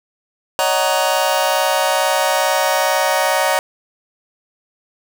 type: chord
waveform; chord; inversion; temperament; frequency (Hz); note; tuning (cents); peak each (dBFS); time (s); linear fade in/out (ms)
sawtooth; D# minor seventh; third; just; 560 / 622.3 / 746.7 / 933.4; C#5 / D#5 / F#5 / A#5; +18 / 0 / +16 / +2; -16; 0.59-3.59; 0
effects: none